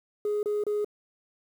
sine tone bursts, 417 Hz, G#4, 7 cents sharp, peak -23 dBFS, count 3, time 0.25-0.846 s, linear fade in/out 2 ms, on 180 ms, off 28 ms, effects tanh soft clip ceiling -23 dBFS + 9-bit

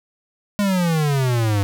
square exponential sweep, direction down, 207.7 to 98.1 Hz, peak -17 dBFS, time 0.59-1.63 s, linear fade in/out 0 ms, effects none

